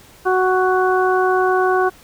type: harmonic tone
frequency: 371.2 Hz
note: F#4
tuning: 6 cents sharp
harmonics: 1 / 2 / 3 / 4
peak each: -16 / -19 / -21 / -22 dBFS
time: 0.25-1.9 s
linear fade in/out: 20 ms
effects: pink hiss -46 dBFS RMS until 2.03 s